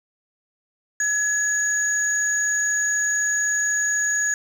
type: tone pair together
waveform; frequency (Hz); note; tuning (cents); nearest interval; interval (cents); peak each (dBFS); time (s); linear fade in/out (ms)
sine; 1683 / 6732; G#6 / G#8; +23 / +23; 2 octaves; 2400; -22; 1-4.34; 2
effects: 7-bit